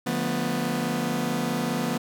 sawtooth chord, B half-diminished seventh, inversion first, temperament just, 148.16 / 177.8 / 222.2 / 246.9 Hz, D3 / F3 / A3 / B3, +16 / +31 / +17 / 0 cents, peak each -29 / -27 / -27 / -24 dBFS, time 0.06-1.98 s, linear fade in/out 10 ms, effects none

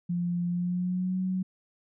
sine tone with pitch glide, 174.61 to 186.06 Hz, F3 to F#3, 0 to +10 cents, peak -26 dBFS, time 0.09-1.43 s, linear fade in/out 10 ms, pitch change +110 cents, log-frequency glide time 0.48-1.19 s, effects none

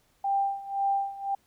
sine tone with tremolo, 791 Hz, G5, 15 cents sharp, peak -22 dBFS, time 0.24-1.35 s, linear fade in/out 5 ms, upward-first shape sine, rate 1.9 Hz, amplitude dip 85%, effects pink hiss -67 dBFS RMS until 1.46 s

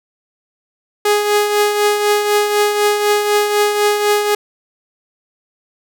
sawtooth tone with tremolo, 415.3 Hz, G#4, in tune, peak -6 dBFS, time 1.05-4.35 s, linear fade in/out 5 ms, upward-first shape triangle, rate 4 Hz, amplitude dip 55%, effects none

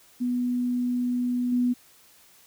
sine tone with level steps, 246.2 Hz, B3, 5 cents flat, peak -23 / -20 dBFS, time 0.2-1.74 s, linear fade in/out 20 ms, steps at 1.52 s, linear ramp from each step 5 ms, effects white hiss -56 dBFS RMS until 2.46 s

